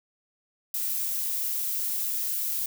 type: noise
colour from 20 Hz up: violet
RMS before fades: -29 dBFS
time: 0.74-2.66 s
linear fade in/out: 2 ms
effects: none